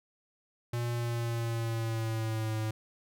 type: tone with pitch glide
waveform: square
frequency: 119.2 to 109.31 Hz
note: A#2 to A2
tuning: +39 to -11 cents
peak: -31 dBFS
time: 0.73-2.71 s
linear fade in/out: 5 ms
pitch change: -150 cents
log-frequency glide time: 0.93-2.58 s
effects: none